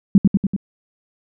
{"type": "tone with echo", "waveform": "sine", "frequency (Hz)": 196, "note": "G3", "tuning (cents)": 0, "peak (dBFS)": -5, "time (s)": [0.15, 0.18], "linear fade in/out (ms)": 2, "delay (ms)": 96, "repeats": 4, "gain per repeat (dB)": -3, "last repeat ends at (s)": 0.564, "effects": []}